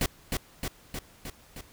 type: noise with echo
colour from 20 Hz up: pink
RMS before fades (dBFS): -26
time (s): 0.01-0.06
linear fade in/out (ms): 2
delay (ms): 310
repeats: 5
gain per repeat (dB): -3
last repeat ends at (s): 1.61
effects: pink hiss -56 dBFS RMS until 1.72 s